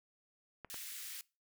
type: clicks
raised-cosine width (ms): 0.5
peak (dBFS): -32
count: 2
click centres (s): 0.647 / 0.743
type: high-pass noise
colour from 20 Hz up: white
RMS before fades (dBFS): -46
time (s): 0.7-1.21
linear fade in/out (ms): 0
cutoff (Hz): 1600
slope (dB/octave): 24
effects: noise-tail reverb RT60 0.3 s tail -23 dB re dry